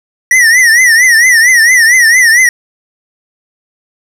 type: tone with vibrato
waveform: square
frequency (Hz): 1912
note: A#6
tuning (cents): +43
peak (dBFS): -4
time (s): 0.31-2.49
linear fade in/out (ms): 2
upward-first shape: triangle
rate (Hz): 4.4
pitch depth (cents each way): 150
effects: low-pass 12000 Hz 12 dB/octave + 7-bit